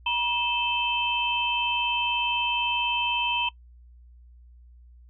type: tone cluster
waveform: sine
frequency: 957 / 2620 / 3098 Hz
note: A#5 / E7 / G7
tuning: +45 / -11 / -21 cents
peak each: -27 dBFS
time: 0.06-3.49 s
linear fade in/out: 5 ms
effects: noise-tail reverb RT60 0.1 s tail -21 dB re dry + added 60 Hz sine -48 dBFS peak until 5.09 s